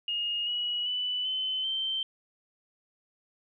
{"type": "tone with pitch steps", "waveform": "sine", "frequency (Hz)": [2854, 2917, 2982, 3048, 3116], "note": ["F7", "F#7", "F#7", "G7", "G7"], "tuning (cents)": [37, -25, 13, -49, -11], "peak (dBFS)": -28, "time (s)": [0.08, 2.03], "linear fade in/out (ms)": 2, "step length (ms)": 390, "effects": []}